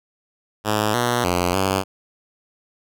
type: tone with pitch steps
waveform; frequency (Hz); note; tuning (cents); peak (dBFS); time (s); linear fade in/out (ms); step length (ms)
5% pulse; 106.2 / 121 / 88.9 / 95.8; G#2 / B2 / F2 / G2; +39 / -35 / +31 / -39; -7; 0.64-1.84; 50; 300
effects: none